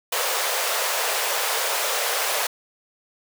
pink high-pass noise, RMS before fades -24 dBFS, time 0.12-2.47 s, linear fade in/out 5 ms, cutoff 460 Hz, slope 48 dB/octave, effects none

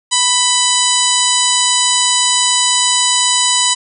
harmonic tone with a mistuned harmonic, 987.8 Hz, B5, in tune, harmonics 1 / 2 / 3 / 4 / 5 / 6 / 7 / 8 / 9, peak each -19 / -24 / -18 / -18 / -21 / -26 / -18 / -19 / -20 dBFS, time 0.11-3.75 s, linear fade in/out 20 ms, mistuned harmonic 3, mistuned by +24 cents, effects none

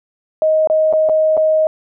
sine tone with dropouts, 627 Hz, D#5, 13 cents sharp, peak -10 dBFS, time 0.42-1.67 s, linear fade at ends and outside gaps 1 ms, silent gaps 0.673-0.699 / 0.927-0.935 / 1.089-1.095 / 1.369-1.375 s, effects none

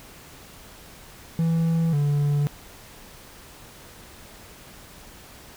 triangle tone pair in turn, 164.81 / 144.9 Hz, E3 / D3, 0 / -23 cents, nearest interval major second, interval 223 cents, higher first, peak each -17 dBFS, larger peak neither, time 1.39-1.93 / 1.93-2.47 s, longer neither, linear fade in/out 0 ms, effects pink hiss -46 dBFS RMS until 5.56 s

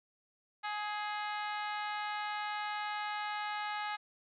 harmonic tone with a mistuned harmonic, 419.7 Hz, G#4, 18 cents sharp, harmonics 2 / 3 / 4 / 5 / 6 / 7 / 8 / 9 / 10, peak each -38 / -42 / -43 / -45 / -50 / -50 / -55 / -53 / -55 dBFS, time 0.63-3.97 s, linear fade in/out 20 ms, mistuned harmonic 4, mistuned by -21 cents, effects none

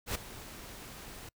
pink noise with ADSR envelope, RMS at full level -32 dBFS, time 0.06-1.29 s, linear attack 88 ms, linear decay 12 ms, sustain -15 dB, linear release 4 ms, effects noise-tail reverb RT60 0.1 s tail -26 dB re dry

